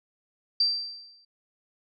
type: tone with exponential decay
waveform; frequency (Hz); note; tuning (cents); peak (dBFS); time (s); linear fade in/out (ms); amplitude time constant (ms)
sine; 4691; D8; -3; -18; 0.6-1.25; 5; 140
effects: none